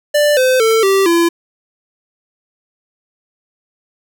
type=tone with pitch steps; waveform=square; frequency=590 / 513.6 / 447.1 / 389.3 / 338.9 Hz; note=D5 / C5 / A4 / G4 / E4; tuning=+8 / -32 / +28 / -12 / +48 cents; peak=-10 dBFS; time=0.14-1.29 s; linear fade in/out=10 ms; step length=230 ms; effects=none